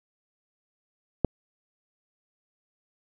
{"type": "click", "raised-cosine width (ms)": 2, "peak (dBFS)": -7, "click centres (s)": 1.247, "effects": []}